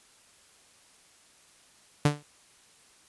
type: tone with exponential decay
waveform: sawtooth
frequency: 146.83 Hz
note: D3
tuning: in tune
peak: -14 dBFS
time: 2.05-2.23 s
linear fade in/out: 5 ms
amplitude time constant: 37 ms
effects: white hiss -59 dBFS RMS until 3.08 s + resampled to 24000 Hz